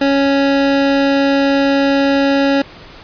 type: tone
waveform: 25% pulse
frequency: 277.2 Hz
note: C#4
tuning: in tune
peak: -7 dBFS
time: 0.01-2.62 s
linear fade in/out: 5 ms
effects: pink hiss -37 dBFS RMS until 3.03 s + resampled to 11025 Hz